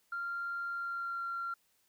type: tone with pitch glide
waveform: sine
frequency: 1389 to 1376.2 Hz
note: F6 to F6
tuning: -10 to -26 cents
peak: -34 dBFS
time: 0.12-1.54 s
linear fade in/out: 5 ms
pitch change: -16 cents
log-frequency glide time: 0.69-1.24 s
effects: tanh soft clip ceiling -30 dBFS + white hiss -73 dBFS RMS until 1.88 s